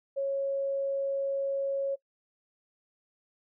sine tone, 550 Hz, C#5, 14 cents flat, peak -27 dBFS, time 0.16-1.96 s, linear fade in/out 20 ms, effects noise-tail reverb RT60 0.1 s tail -23 dB re dry

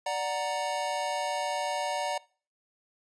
square chord, D augmented, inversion none, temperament equal, 587.3 / 740 / 932.3 Hz, D5 / F#5 / A#5, 0 / 0 / 0 cents, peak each -34 dBFS, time 0.06-2.18 s, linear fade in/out 5 ms, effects noise-tail reverb RT60 0.4 s tail -22 dB re dry + resampled to 22050 Hz

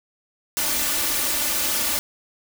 white noise with comb filter, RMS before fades -23 dBFS, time 0.57-1.99 s, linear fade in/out 0 ms, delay 3.4 ms, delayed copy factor +0.65, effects none

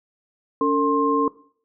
sine tone cluster, 284 / 452 / 1059 Hz, C#4 / A4 / C6, +42 / +47 / +21 cents, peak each -21 dBFS, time 0.61-1.28 s, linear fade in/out 2 ms, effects noise-tail reverb RT60 0.5 s tail -19 dB re dry

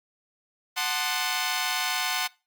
10% pulse chord, F# diminished seventh, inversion none, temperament equal with one note detuned, 740 / 880 / 1046.5 / 1212.6 Hz, F#5 / A5 / C6 / Eb6, 0 / 0 / 0 / -45 cents, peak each -21 / -24 / -22 / -27 dBFS, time 0.76-2.28 s, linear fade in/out 20 ms, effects noise-tail reverb RT60 0.3 s tail -23 dB re dry + Opus 48 kbps

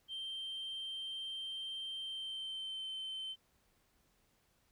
sine tone with pitch glide, 3141 to 3087 Hz, G7 to G7, +3 to -27 cents, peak -38 dBFS, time 0.08-3.36 s, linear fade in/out 50 ms, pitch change -30 cents, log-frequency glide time 1.99-2.88 s, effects tanh soft clip ceiling -38 dBFS + pink hiss -74 dBFS RMS until 4.71 s

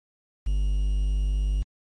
triangle tone with quantisation, 49.79 Hz, G1, 28 cents sharp, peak -19 dBFS, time 0.46-1.63 s, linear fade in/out 10 ms, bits 8, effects MP3 48 kbps

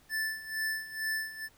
square tone with tremolo, 1758 Hz, A6, 2 cents flat, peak -30 dBFS, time 0.09-1.49 s, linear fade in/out 50 ms, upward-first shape sine, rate 2.2 Hz, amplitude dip 80%, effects pink hiss -63 dBFS RMS until 1.57 s

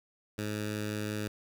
10% pulse tone with notch filter, 105.6 Hz, G#2, 29 cents sharp, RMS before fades -35 dBFS, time 0.38-1.28 s, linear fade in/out 5 ms, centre 730 Hz, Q 1.4, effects none

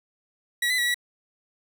30% pulse tone with pitch steps, 1928 / 2009 / 1928 / 1942 Hz, B6 / B6 / B6 / B6, -42 / +29 / -42 / -30 cents, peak -19 dBFS, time 0.62-0.944 s, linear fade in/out 5 ms, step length 81 ms, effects none

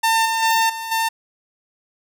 sawtooth tone with level steps, 901 Hz, A5, 41 cents sharp, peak -11 / -15 / -11 / -23 / -14 dBFS, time 0.03-1.09 s, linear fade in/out 10 ms, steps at 0.25 / 0.42 / 0.69 / 0.91 s, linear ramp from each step 10 ms, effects none

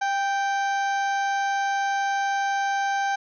harmonic tone with a mistuned harmonic, 781 Hz, G5, 7 cents flat, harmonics 1 / 2 / 3 / 4 / 5 / 6 / 7 / 8, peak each -23 / -28 / -39 / -43 / -44 / -48 / -47 / -42 dBFS, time 0.01-3.16 s, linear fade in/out 10 ms, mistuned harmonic 1, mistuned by +28 cents, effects none

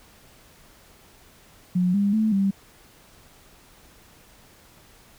sine tone with pitch steps, 180.3 / 201.3 / 218.1 / 195.9 Hz, F#3 / G3 / A3 / G3, -45 / +46 / -15 / -1 cents, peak -18 dBFS, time 1.75-2.51 s, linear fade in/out 10 ms, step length 190 ms, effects pink hiss -53 dBFS RMS until 5.18 s

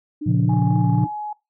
sine tone with vibrato, 293.7 Hz, D4, in tune, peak -25 dBFS, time 0.21-1.07 s, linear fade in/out 10 ms, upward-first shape sine, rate 4 Hz, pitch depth 61 cents each way
sine chord, Bb minor, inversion none, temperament equal, 116.54 / 138.59 / 174.61 Hz, Bb2 / Db3 / F3, 0 / 0 / 0 cents, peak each -19 dBFS, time 0.26-1.05 s, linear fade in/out 10 ms
sine tone with pitch glide, 830.6 to 841.7 Hz, G#5 to G#5, 0 to +23 cents, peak -26 dBFS, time 0.49-1.33 s, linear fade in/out 5 ms, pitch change +23 cents, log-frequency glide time 0.74-1 s
effects noise-tail reverb RT60 0.2 s tail -20 dB re dry + tanh soft clip ceiling -7 dBFS

